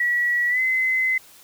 sine tone with pitch glide, 1932 to 2045 Hz, B6 to C7, -39 to -40 cents, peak -18 dBFS, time 0-1.18 s, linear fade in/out 5 ms, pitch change +99 cents, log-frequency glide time 0.49-0.6 s, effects white hiss -49 dBFS RMS until 1.43 s

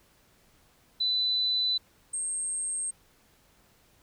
sine tone pair in turn, 3996 / 8467 Hz, B7 / C9, +20 / +20 cents, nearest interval octave + minor second, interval 1300 cents, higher second, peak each -24 / -29 dBFS, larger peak first, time 1-1.78 / 2.13-2.91 s, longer neither, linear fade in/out 10 ms, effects pink hiss -63 dBFS RMS until 4.02 s

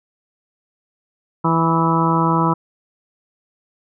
harmonic tone with a mistuned harmonic, 164.81 Hz, E3, in tune, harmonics 1 / 2 / 3 / 4 / 5 / 6 / 7 / 8, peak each -18 / -21 / -27 / -30 / -26 / -19 / -26 / -23 dBFS, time 1.44-2.54 s, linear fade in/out 10 ms, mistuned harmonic 8, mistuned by -21 cents, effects none

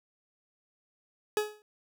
40% pulse tone with exponential decay, 422.7 Hz, G#4, 31 cents sharp, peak -22 dBFS, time 1.37-1.62 s, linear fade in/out 1 ms, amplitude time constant 53 ms, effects none

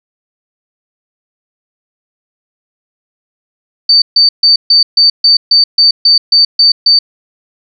sine tone bursts, 4581 Hz, D8, 44 cents flat, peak -3 dBFS, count 12, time 3.89-6.99 s, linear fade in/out 5 ms, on 130 ms, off 140 ms, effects none

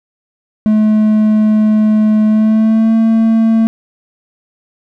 triangle tone with pitch glide, 214.8 to 224.4 Hz, A3 to A3, -41 to +34 cents, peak -5 dBFS, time 0.66-3.67 s, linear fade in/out 0 ms, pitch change +75 cents, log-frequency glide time 2.26-2.95 s, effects none

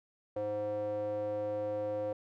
square tone with band-pass filter, 104.7 Hz, G#2, 15 cents sharp, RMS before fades -35 dBFS, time 0.36-2.13 s, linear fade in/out 5 ms, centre 540 Hz, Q 5.5, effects none

